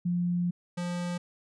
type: tone pair in turn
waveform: sine / square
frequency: 175.7 / 175.7 Hz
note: F3 / F3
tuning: +11 / +11 cents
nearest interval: unison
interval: 0 cents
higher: neither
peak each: -25 / -31 dBFS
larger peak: first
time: 0.05-0.51 / 0.77-1.18 s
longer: first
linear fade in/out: 10 ms
effects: resampled to 22050 Hz